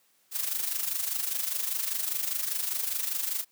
blue noise with amplitude modulation, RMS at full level -28 dBFS, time 0.31-3.45 s, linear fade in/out 50 ms, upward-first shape sine, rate 25 Hz, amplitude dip 65%, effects white hiss -67 dBFS RMS until 3.51 s + high-pass 150 Hz 12 dB/octave

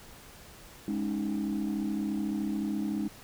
sine chord, Ab suspended fourth, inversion none, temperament equal, 207.7 / 277.2 / 311.1 Hz, Ab3 / Db4 / Eb4, 0 / 0 / 0 cents, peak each -30 / -34 / -32 dBFS, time 0.88-3.08 s, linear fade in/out 2 ms, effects tanh soft clip ceiling -24 dBFS + pink hiss -51 dBFS RMS until 3.23 s

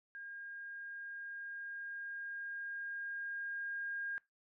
sine tone with level ramp, 1617 Hz, G#6, 47 cents flat, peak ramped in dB -45 to -37 dBFS, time 0.15-4.18 s, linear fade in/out 0 ms, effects noise-tail reverb RT60 0.2 s tail -22 dB re dry

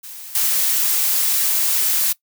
blue noise with level steps, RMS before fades -35 / -18 dBFS, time 0.03-2.13 s, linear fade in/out 10 ms, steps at 0.35 s, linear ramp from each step 2 ms, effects noise-tail reverb RT60 0.1 s tail -20 dB re dry

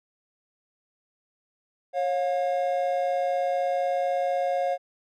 triangle tone pair together, 547 / 711.1 Hz, C#5 / F5, -23 / +31 cents, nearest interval perfect fourth, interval 454 cents, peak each -24 dBFS, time 1.93-4.78 s, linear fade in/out 50 ms, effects none

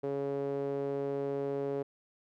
sawtooth tone with band-pass filter, 139.6 Hz, C#3, 13 cents sharp, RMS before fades -34 dBFS, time 0.03-1.83 s, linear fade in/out 10 ms, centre 450 Hz, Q 3.7, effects none

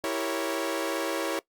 sawtooth chord, E diminished seventh, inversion none, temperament equal, 329.6 / 392 / 466.2 / 554.4 Hz, E4 / G4 / Bb4 / Db5, 0 / 0 / 0 / 0 cents, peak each -28 / -32 / -31 / -28 dBFS, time 0.04-1.39 s, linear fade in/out 0 ms, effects noise-tail reverb RT60 0.1 s tail -20 dB re dry + Opus 48 kbps

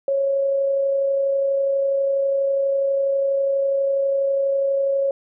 sine tone with amplitude modulation, 550 Hz, C#5, 14 cents flat, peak -16 dBFS, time 0.08-5.11 s, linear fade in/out 2 ms, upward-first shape sine, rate 32.2 Hz, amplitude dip 25%, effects none

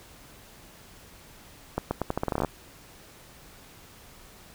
accelerating click train, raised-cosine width 1 ms, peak -12 dBFS, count 14, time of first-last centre 1.78-2.447 s, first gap 130 ms, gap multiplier 0.82, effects pink hiss -51 dBFS RMS until 4.54 s

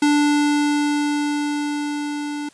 square tone with level ramp, 293.3 Hz, D4, 2 cents flat, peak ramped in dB -14 to -26 dBFS, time 0.02-2.49 s, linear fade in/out 5 ms, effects white hiss -52 dBFS RMS until 2.53 s + resampled to 22050 Hz

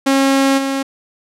sawtooth tone with level steps, 271.7 Hz, C#4, 35 cents flat, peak -7 / -13 dBFS, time 0.06-0.83 s, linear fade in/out 10 ms, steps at 0.57 s, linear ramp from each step 20 ms, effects low-pass 11000 Hz 12 dB/octave

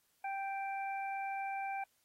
harmonic tone, 784 Hz, G5, in tune, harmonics 1 / 2 / 3, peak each -37 / -48 / -45 dBFS, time 0.24-1.84 s, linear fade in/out 5 ms, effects white hiss -75 dBFS RMS until 2.04 s + AAC 48 kbps

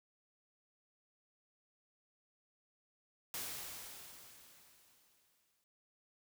white noise with exponential decay, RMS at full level -41 dBFS, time 3.34-5.64 s, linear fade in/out 1 ms, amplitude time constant 500 ms, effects none

